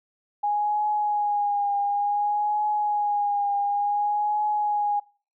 sine tone with vibrato, 825 Hz, G#5, 12 cents flat, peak -21 dBFS, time 0.43-5 s, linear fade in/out 10 ms, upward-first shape triangle, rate 0.56 Hz, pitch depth 37 cents each way, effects noise-tail reverb RT60 0.4 s tail -24 dB re dry

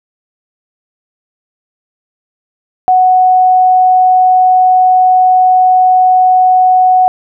sine tone, 740 Hz, F#5, in tune, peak -4 dBFS, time 2.88-7.08 s, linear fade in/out 0 ms, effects none

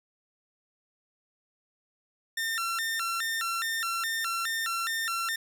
sawtooth tone with vibrato, 1568 Hz, G6, in tune, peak -25 dBFS, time 2.37-5.36 s, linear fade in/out 5 ms, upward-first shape square, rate 2.4 Hz, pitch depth 250 cents each way, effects none

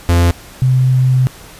45% pulse / sine tone pair in turn, 86.2 / 128.92 Hz, F2 / C3, -22 / -25 cents, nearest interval perfect fifth, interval 697 cents, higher second, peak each -8 dBFS, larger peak neither, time 0.09-0.31 / 0.62-1.27 s, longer second, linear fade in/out 0 ms, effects pink hiss -37 dBFS RMS until 1.59 s + resampled to 32000 Hz

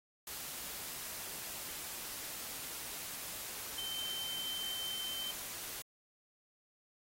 sine tone in noise, 3100 Hz, G7, 20 cents flat, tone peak -39 dBFS, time 3.78-5.31 s, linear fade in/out 2 ms, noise white, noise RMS -44 dBFS, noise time 0.27-5.82 s, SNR +2 dB, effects AAC 48 kbps

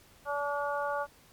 harmonic tone, 287.3 Hz, D4, 38 cents flat, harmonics 2 / 3 / 4 / 5, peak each -33 / -35 / -36 / -37 dBFS, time 0.25-1.07 s, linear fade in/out 50 ms, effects pink hiss -59 dBFS RMS until 1.32 s + MP3 96 kbps

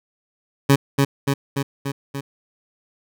20% pulse tone with echo, 138.59 Hz, C#3, in tune, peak -6 dBFS, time 0.69-0.76 s, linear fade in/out 10 ms, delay 290 ms, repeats 5, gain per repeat -3 dB, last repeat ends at 2.21 s, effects none

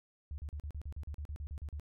sine tone bursts, 73.42 Hz, D2, in tune, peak -38 dBFS, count 14, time 0.31-1.797 s, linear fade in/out 0 ms, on 70 ms, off 39 ms, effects none

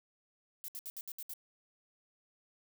violet noise bursts, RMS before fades -43 dBFS, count 7, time 0.64-1.336 s, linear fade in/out 0 ms, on 42 ms, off 67 ms, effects none

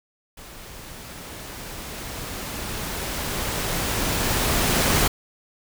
pink noise with level ramp, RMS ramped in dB -42 to -19 dBFS, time 0.37-5.08 s, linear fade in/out 5 ms, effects none

